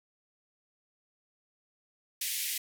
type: band-pass noise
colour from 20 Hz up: white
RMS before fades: -34 dBFS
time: 2.21-2.58 s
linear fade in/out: 5 ms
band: 1900 to 16000 Hz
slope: 48 dB/octave
effects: none